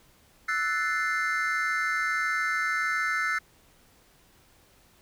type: chord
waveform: triangle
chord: F# half-diminished seventh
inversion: third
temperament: equal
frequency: 1318.5 / 1480 / 1760 / 2093 Hz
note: E6 / F#6 / A6 / C7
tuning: 0 / 0 / 0 / 0 cents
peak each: -29 dBFS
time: 0.48-3.39 s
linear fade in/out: 10 ms
effects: pink hiss -60 dBFS RMS until 5.01 s